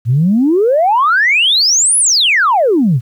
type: exponential two-way sweep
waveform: sine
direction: up then down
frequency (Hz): 109.2 to 10620 to 109.2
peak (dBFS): -7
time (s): 0.05-3.01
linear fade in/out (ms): 50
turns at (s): 1.98
effects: tanh soft clip ceiling -3 dBFS + 8-bit